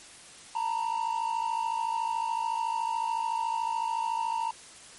triangle tone pair together, 904 / 957.8 Hz, A5 / A#5, +47 / +47 cents, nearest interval minor second, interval 100 cents, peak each -27 / -30 dBFS, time 0.55-4.51 s, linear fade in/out 5 ms, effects white hiss -49 dBFS RMS until 4.98 s + MP3 48 kbps

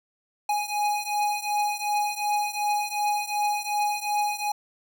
square beating tone pair, 830 / 832.7 Hz, G#5 / G#5, -1 / +4 cents, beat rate 2.7 Hz, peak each -27 / -29 dBFS, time 0.49-4.52 s, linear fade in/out 5 ms, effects none

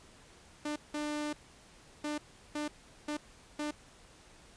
sawtooth tone bursts at uneven times, 298.2 Hz, D4, 27 cents sharp, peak -30 dBFS, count 6, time 0.65-0.76 / 0.94-1.33 / 2.04-2.18 / 2.55-2.68 / 3.08-3.17 / 3.59-3.71 s, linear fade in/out 5 ms, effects pink hiss -58 dBFS RMS until 4.56 s + resampled to 22050 Hz

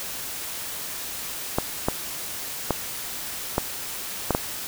clicks, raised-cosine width 1 ms, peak -6 dBFS, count 6, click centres 1.585 / 1.885 / 2.707 / 3.581 / 4.307 / 4.349 s, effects white hiss -33 dBFS RMS until 4.67 s

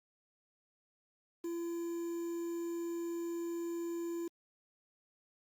triangle tone with quantisation, 339.5 Hz, F4, 49 cents flat, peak -34 dBFS, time 1.44-4.28 s, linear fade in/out 5 ms, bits 9, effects Opus 48 kbps

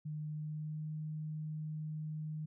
sine tone with pitch glide, 152.2 to 154.41 Hz, D#3 to D#3, -38 to -13 cents, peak -38 dBFS, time 0.05-2.46 s, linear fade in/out 10 ms, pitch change +25 cents, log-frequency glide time 0.31-0.9 s, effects none

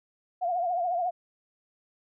sine tone with vibrato, 706 Hz, F5, 19 cents sharp, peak -25 dBFS, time 0.41-1.11 s, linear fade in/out 20 ms, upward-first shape triangle, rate 14 Hz, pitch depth 98 cents each way, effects none

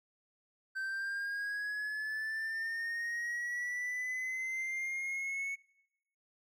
triangle linear sweep, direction up, 1546 to 2214 Hz, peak -33 dBFS, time 0.75-5.56 s, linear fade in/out 20 ms, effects noise-tail reverb RT60 0.9 s tail -24 dB re dry

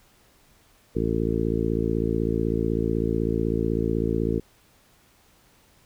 harmonic tone, 56 Hz, A1, 31 cents sharp, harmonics 1 / 2 / 3 / 4 / 5 / 6 / 7 / 8, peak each -30 / -30 / -30 / -30 / -30 / -30 / -30 / -30 dBFS, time 0.95-4.4 s, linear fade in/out 10 ms, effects pink hiss -59 dBFS RMS until 5.85 s

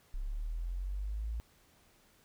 sine linear sweep, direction up, 32.91 to 57.1 Hz, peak -34 dBFS, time 0.14-1.4 s, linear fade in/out 0 ms, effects pink hiss -66 dBFS RMS until 2.24 s

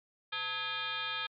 sine tone with frequency modulation, 2433 Hz, D#7, 39 cents flat, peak -33 dBFS, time 0.32-1.27 s, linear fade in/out 10 ms, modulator 385 Hz, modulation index 3.6, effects MP3 96 kbps

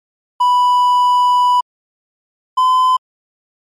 triangle tone pair in turn, 987.8 / 1019.7 Hz, B5 / C6, 0 / -45 cents, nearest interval minor second, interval 55 cents, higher second, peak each -7 dBFS, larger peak neither, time 0.4-1.61 / 2.57-2.97 s, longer first, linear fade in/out 10 ms, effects MP3 64 kbps

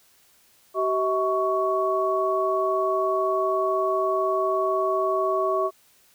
sine tone cluster, 382 / 642 / 1116 Hz, G4 / E5 / C#6, -45 / -46 / +11 cents, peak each -25 dBFS, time 0.74-5.71 s, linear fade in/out 50 ms, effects white hiss -59 dBFS RMS until 6.14 s

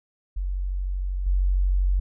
sine tone with level steps, 46.43 Hz, F#1, 7 cents sharp, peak -24 / -18 dBFS, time 0.36-2 s, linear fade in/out 10 ms, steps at 1.26 s, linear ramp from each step 10 ms, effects none

